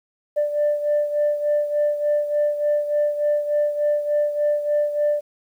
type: beating tone pair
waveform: sine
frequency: 590 / 593.4 Hz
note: D5 / D5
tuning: +8 / +18 cents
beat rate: 3.4 Hz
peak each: -18 / -24 dBFS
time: 0.36-5.21 s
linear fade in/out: 20 ms
effects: tanh soft clip ceiling -13 dBFS + 9-bit